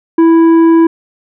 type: tone with tanh clipping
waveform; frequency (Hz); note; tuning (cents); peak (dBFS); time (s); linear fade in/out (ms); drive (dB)
sine; 329.6; E4; 0; -5; 0.18-0.87; 5; 8
effects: none